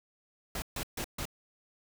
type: noise bursts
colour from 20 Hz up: pink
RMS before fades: -36 dBFS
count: 4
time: 0.55-1.254 s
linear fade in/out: 2 ms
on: 71 ms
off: 140 ms
effects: none